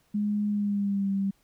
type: tone with pitch glide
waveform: sine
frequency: 207.7 to 196.04 Hz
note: G#3 to G3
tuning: 0 to 0 cents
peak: -24 dBFS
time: 0.14-1.31 s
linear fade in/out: 10 ms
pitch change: -100 cents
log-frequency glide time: 0.48-1.1 s
effects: pink hiss -67 dBFS RMS until 1.43 s